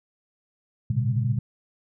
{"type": "tone cluster", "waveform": "sine", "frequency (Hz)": [104.8, 116.7, 127, 141.3, 201.6], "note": ["G#2", "A#2", "B2", "C#3", "G3"], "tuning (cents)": [16, 2, 49, 34, 49], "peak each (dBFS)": [-32, -24, -26, -30, -33], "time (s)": [0.9, 1.39], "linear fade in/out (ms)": 5, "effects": []}